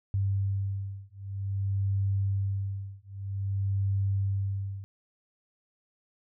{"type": "beating tone pair", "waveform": "sine", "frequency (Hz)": [98, 98.52], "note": ["G2", "G2"], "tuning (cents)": [0, 9], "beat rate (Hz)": 0.52, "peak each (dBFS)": -30, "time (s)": [0.14, 4.84], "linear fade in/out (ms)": 0, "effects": []}